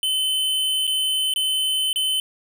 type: tone with dropouts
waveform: square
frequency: 3050 Hz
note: G7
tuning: 48 cents flat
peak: -20 dBFS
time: 0.03-2.2 s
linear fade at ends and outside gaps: 1 ms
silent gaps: 0.869-0.876 / 1.338-1.36 / 1.93-1.959 s
effects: none